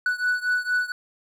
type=beating tone pair; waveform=triangle; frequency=1480 / 1484.3 Hz; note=F#6 / F#6; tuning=0 / +5 cents; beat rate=4.3 Hz; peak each=-22 / -24 dBFS; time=0.06-0.92 s; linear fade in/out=2 ms; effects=none